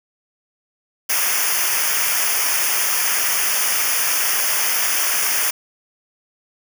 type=noise with comb filter; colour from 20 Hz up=white; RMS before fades=-19 dBFS; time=1.09-5.51 s; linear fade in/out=10 ms; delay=0.25 ms; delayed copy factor=-1; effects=none